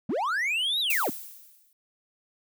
triangle linear two-way sweep, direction up then down, 164.81 to 3965 to 164.81 Hz, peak -23 dBFS, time 0.09-1.1 s, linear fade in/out 5 ms, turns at 0.8 s
violet noise with exponential decay, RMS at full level -26 dBFS, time 0.9-1.73 s, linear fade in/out 2 ms, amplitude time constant 180 ms
effects none

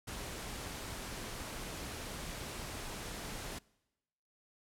pink noise, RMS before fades -43 dBFS, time 0.07-3.59 s, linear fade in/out 10 ms, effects noise-tail reverb RT60 1.0 s tail -24 dB re dry + low-pass 12000 Hz 12 dB/octave

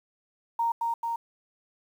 sine tone with echo, 928 Hz, A#5, 8 cents flat, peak -23 dBFS, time 0.59-0.72 s, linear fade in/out 5 ms, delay 220 ms, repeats 2, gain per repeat -2 dB, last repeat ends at 1.16 s, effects 9-bit

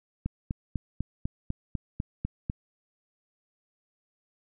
click train, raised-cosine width 5 ms, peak -17 dBFS, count 10, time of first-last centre 0.26-2.499 s, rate 4.02 Hz, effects none

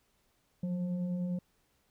sine tone with frequency modulation, 180 Hz, F#3, 47 cents flat, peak -31 dBFS, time 0.63-1.39 s, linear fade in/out 5 ms, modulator 350 Hz, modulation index 0.39, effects pink hiss -73 dBFS RMS until 1.9 s

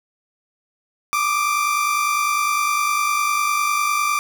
30% pulse tone pair together, 1173 / 1222.9 Hz, D6 / D#6, -2 / -30 cents, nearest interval minor second, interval 72 cents, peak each -16 / -22 dBFS, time 1.13-4.19 s, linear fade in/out 0 ms, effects none

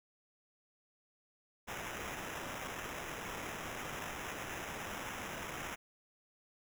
white noise with sample-and-hold, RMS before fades -43 dBFS, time 1.67-5.76 s, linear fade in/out 20 ms, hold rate 4410 Hz, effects none

